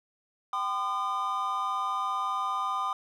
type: tone cluster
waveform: triangle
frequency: 777 / 1020 / 1215 Hz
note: G5 / C6 / D#6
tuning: -16 / -44 / -42 cents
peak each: -34 / -31 / -28 dBFS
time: 0.53-2.93 s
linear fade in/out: 2 ms
effects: none